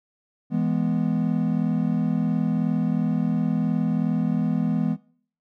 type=chord; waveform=triangle; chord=E major; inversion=none; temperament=equal; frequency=164.81 / 207.7 / 246.9 Hz; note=E3 / G#3 / B3; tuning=0 / 0 / 0 cents; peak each=-23 dBFS; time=0.5-4.97 s; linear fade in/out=50 ms; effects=noise-tail reverb RT60 0.5 s tail -19 dB re dry